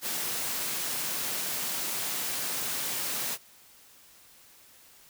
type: high-pass noise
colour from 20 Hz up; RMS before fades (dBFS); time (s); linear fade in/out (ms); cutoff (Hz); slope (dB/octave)
white; -32; 0.01-3.38; 50; 110; 96
effects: white hiss -56 dBFS RMS until 5.09 s